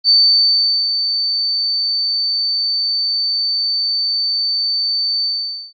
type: tone with ADSR envelope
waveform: sine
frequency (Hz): 4552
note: C#8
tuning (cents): +45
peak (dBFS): -7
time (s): 0.04-5.73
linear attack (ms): 50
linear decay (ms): 790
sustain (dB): -8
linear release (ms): 490
effects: AAC 64 kbps